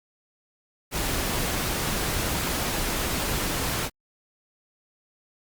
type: noise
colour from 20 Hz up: pink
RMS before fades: -27 dBFS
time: 0.91-3.9 s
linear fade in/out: 50 ms
effects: Opus 48 kbps